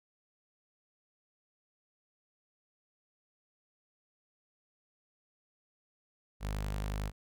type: tone with notch filter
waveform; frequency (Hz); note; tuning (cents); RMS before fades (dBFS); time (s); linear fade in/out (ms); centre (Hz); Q
sawtooth; 51; G#1; -31; -36; 6.4-7.12; 50; 330; 1.8
effects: none